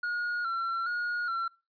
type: tone with vibrato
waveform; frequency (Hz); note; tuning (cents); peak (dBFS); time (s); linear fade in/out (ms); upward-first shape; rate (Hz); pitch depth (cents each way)
triangle; 1396.9; F6; 0; -27; 0.03-1.48; 5; square; 1.2; 51
effects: noise-tail reverb RT60 0.3 s tail -24 dB re dry + resampled to 11025 Hz